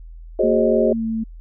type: chord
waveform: sine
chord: Ab dominant seventh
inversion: third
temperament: equal with one note detuned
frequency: 370 / 415.3 / 535.8 / 622.3 Hz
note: Gb4 / Ab4 / C5 / Eb5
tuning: 0 / 0 / +41 / 0 cents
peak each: -20 dBFS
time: 0.39-0.93 s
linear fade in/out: 5 ms
type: tone with pitch glide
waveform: sine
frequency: 229.8 to 223.4 Hz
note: A#3 to A3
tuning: -25 to +27 cents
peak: -20 dBFS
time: 0.43-1.24 s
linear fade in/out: 10 ms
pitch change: -48 cents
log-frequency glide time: 0.9-1.06 s
effects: added 41 Hz sine -35 dBFS peak until 1.4 s